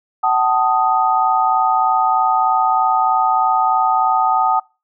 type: chord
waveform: sine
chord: D# diminished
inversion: first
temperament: equal with one note detuned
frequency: 756.8 / 880 / 1244.5 Hz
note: F#5 / A5 / D#6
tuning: +39 / 0 / 0 cents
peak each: -17 / -17 / -17 dBFS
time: 0.23-4.6 s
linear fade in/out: 10 ms
effects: noise-tail reverb RT60 0.3 s tail -26 dB re dry